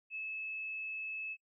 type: tone with frequency modulation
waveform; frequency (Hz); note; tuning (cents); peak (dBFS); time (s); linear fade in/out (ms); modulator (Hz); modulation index
sine; 2600; E7; -24; -38; 0.1-1.37; 50; 61.4; 0.2
effects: noise-tail reverb RT60 0.1 s tail -24 dB re dry